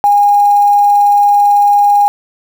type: tone with quantisation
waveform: sine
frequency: 817 Hz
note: G#5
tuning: 29 cents flat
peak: -5 dBFS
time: 0.04-2.08 s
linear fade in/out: 0 ms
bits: 5
effects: none